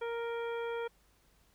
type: harmonic tone with a mistuned harmonic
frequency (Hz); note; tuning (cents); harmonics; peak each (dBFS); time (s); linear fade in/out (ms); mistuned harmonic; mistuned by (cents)
466.2; A#4; 0; 1 / 2 / 3 / 4 / 5 / 7; -35 / -43 / -45 / -52 / -50 / -54; 0.01-0.88; 10; 5; +15
effects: added 50 Hz sine -69 dBFS peak until 1.54 s + pink hiss -69 dBFS RMS until 1.54 s